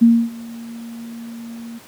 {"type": "tone with ADSR envelope", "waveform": "sine", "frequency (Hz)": 232, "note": "A#3", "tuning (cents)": -8, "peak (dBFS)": -5, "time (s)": [0.01, 1.79], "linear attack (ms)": 16, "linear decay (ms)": 270, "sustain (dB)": -24, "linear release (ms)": 14, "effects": ["pink hiss -44 dBFS RMS until 1.87 s", "high-pass 150 Hz 12 dB/octave"]}